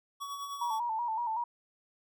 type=tone with tremolo; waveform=square; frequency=1127 Hz; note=C#6; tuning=28 cents sharp; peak=-36 dBFS; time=0.2-0.8 s; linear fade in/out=20 ms; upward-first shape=triangle; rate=9.8 Hz; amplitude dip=50%
type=tone with vibrato; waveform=sine; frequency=918 Hz; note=A#5; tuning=27 cents flat; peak=-30 dBFS; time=0.61-1.44 s; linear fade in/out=5 ms; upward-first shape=square; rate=5.3 Hz; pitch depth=68 cents each way
effects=none